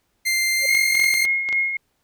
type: tone with pitch glide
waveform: sawtooth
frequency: 2093 to 2109 Hz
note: C7 to C7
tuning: 0 to +13 cents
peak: -15 dBFS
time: 0.25-1.26 s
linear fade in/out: 20 ms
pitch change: +13 cents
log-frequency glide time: 0.52-0.85 s
type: tone with exponential growth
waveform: sine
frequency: 549 Hz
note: C#5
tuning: 17 cents flat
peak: -24 dBFS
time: 0.58-0.66 s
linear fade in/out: 5 ms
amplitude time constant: 16 ms
type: tone with tremolo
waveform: sine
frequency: 2153 Hz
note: C7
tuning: 49 cents sharp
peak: -16 dBFS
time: 0.68-1.77 s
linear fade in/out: 5 ms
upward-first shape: triangle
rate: 3.6 Hz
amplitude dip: 60%
type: clicks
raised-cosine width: 0.2 ms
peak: -15 dBFS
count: 8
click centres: 0.75 / 0.952 / 0.999 / 1.042 / 1.141 / 1.252 / 1.489 / 1.527 s
effects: pink hiss -69 dBFS RMS until 2.03 s